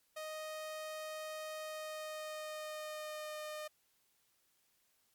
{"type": "tone with pitch glide", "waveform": "sawtooth", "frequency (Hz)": [622.3, 610.2], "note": ["D#5", "D#5"], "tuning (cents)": [0, -34], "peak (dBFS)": -38, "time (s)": [0.16, 3.68], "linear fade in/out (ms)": 10, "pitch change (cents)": -34, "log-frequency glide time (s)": [1.6, 3.39], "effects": ["white hiss -75 dBFS RMS until 5.14 s", "MP3 96 kbps"]}